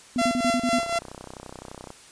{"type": "tone bursts", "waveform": "sine", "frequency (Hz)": 248.3, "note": "B3", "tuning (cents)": 9, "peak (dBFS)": -22, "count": 7, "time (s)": [0.16, 0.786], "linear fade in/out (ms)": 0, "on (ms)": 56, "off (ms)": 39}
{"type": "tone with tremolo", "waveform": "sawtooth", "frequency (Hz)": 680, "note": "F5", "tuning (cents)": -46, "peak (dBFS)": -16, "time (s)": [0.18, 0.99], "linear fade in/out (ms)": 10, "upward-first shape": "triangle", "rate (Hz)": 4, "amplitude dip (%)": 75}
{"type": "click train", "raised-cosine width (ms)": 1, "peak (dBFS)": -24, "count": 36, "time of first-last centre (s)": [0.8, 1.904], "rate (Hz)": 31.7}
{"effects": ["white hiss -49 dBFS RMS until 2.11 s", "resampled to 22050 Hz"]}